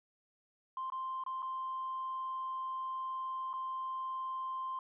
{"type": "tone with dropouts", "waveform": "sine", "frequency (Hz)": 1046.5, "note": "C6", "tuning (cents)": 0, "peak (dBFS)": -35, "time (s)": [0.77, 4.79], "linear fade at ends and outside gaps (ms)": 2, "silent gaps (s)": [[0.901, 0.921], [1.238, 1.263], [1.422, 1.427], [3.531, 3.537]], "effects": ["tanh soft clip ceiling -32 dBFS"]}